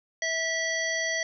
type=harmonic tone; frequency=652 Hz; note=E5; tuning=19 cents flat; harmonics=1 / 3 / 5 / 7 / 9; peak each=-33 / -28 / -38 / -38 / -34 dBFS; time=0.22-1.23 s; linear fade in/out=2 ms; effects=none